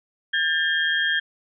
sine tone cluster, 1615 / 1774 / 3228 Hz, G#6 / A6 / G#7, -49 / +14 / -50 cents, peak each -23 / -24 / -25 dBFS, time 0.33-1.2 s, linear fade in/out 10 ms, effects none

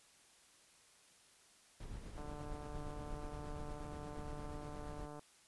brown noise with tremolo, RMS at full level -46 dBFS, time 1.8-5.06 s, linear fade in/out 5 ms, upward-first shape sine, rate 8.5 Hz, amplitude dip 40%
click train, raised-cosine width 1 ms, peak -37 dBFS, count 447, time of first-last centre 2.18-5.194 s, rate 148 Hz
effects white hiss -66 dBFS RMS until 5.47 s + resampled to 24000 Hz

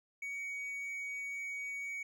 triangle tone with hard clipping, 2249 Hz, C#7, 24 cents sharp, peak -39 dBFS, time 0.22-2.03 s, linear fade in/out 5 ms, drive 6 dB, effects none

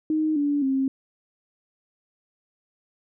sine tone with pitch steps, 311.1 / 288.6 / 267.7 Hz, D#4 / D4 / C4, 0 / -30 / +40 cents, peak -20 dBFS, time 0.1-0.88 s, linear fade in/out 2 ms, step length 260 ms, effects none

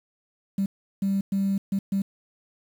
sine tone bursts at uneven times, 196 Hz, G3, in tune, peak -20 dBFS, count 5, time 0.58-0.66 / 1.02-1.21 / 1.32-1.58 / 1.72-1.79 / 1.92-2.02 s, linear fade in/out 5 ms, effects tanh soft clip ceiling -18 dBFS + 8-bit

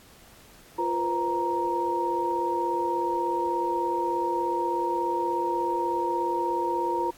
sine tone cluster, 347.9 / 478.4 / 515 / 935 Hz, F4 / A#4 / C5 / A#5, -7 / +45 / -28 / +5 cents, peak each -29 / -35 / -35 / -26 dBFS, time 0.78-7.11 s, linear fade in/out 10 ms, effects pink hiss -53 dBFS RMS until 7.17 s + AAC 64 kbps

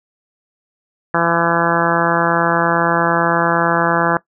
harmonic tone, 168.8 Hz, E3, 41 cents sharp, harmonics 1 / 2 / 3 / 4 / 5 / 6 / 7 / 8 / 9 / 10, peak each -22 / -22 / -22 / -22 / -22 / -22 / -22 / -22 / -22 / -22 dBFS, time 1.14-4.17 s, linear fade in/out 2 ms, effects noise-tail reverb RT60 0.1 s tail -19 dB re dry

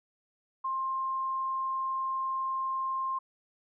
sine tone, 1058 Hz, C6, 19 cents sharp, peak -29 dBFS, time 0.64-3.19 s, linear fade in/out 10 ms, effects none

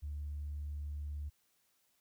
sine tone, 73.42 Hz, D2, in tune, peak -37 dBFS, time 0.02-1.3 s, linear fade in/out 20 ms, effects tanh soft clip ceiling -34 dBFS + white hiss -75 dBFS RMS until 2 s

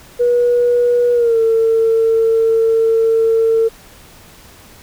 sine tone with pitch glide, 483.8 to 451.4 Hz, B4 to A4, -36 to +44 cents, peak -9 dBFS, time 0.19-3.69 s, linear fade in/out 20 ms, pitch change -120 cents, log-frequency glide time 1.13-1.39 s, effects tanh soft clip ceiling -5 dBFS + pink hiss -42 dBFS RMS until 4.82 s

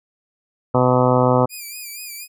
harmonic tone, 126.1 Hz, B2, 36 cents sharp, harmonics 1 / 2 / 3 / 4 / 5 / 6 / 7 / 8 / 9 / 10, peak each -19 / -20 / -24 / -18 / -22 / -25 / -23 / -25 / -26 / -27 dBFS, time 0.74-1.46 s, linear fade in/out 10 ms
5% pulse tone with vibrato, 2400 Hz, D7, 37 cents sharp, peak -22 dBFS, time 1.49-2.28 s, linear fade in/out 50 ms, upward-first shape sine, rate 4.2 Hz, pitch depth 70 cents each way
effects none

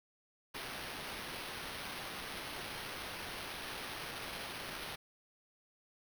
violet noise with sample-and-hold, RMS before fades -44 dBFS, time 0.54-4.96 s, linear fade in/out 10 ms, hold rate 7350 Hz, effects none

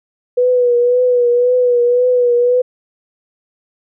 sine tone with vibrato, 490.5 Hz, B4, 12 cents flat, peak -9 dBFS, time 0.37-2.62 s, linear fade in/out 10 ms, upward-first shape triangle, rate 1.9 Hz, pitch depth 45 cents each way, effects none

